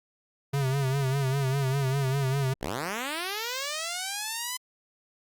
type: tone with vibrato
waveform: square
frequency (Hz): 135.6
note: C#3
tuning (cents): -38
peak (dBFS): -25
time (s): 0.53-2.54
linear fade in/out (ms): 10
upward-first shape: sine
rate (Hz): 5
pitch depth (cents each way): 74
type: linear sweep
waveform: 5% pulse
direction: up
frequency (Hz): 50.1 to 1019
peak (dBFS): -19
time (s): 2.61-4.57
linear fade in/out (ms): 5
effects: Opus 48 kbps